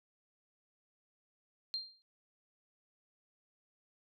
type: tone with exponential decay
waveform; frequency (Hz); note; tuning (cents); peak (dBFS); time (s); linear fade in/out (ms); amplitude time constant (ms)
sine; 4186; C8; 0; -32; 1.74-2.02; 0; 59
effects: none